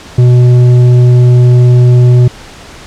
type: tone with tanh clipping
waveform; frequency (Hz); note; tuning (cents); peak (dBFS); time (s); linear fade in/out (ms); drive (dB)
sine; 123.47; B2; 0; -3; 0.18-2.28; 5; 8
effects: pink hiss -31 dBFS RMS until 2.86 s + low-pass 7000 Hz 12 dB/octave